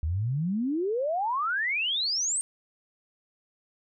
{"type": "exponential sweep", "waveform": "sine", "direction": "up", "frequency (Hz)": [73.42, 8760], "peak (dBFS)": -25, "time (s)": [0.03, 2.41], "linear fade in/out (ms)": 0, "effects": []}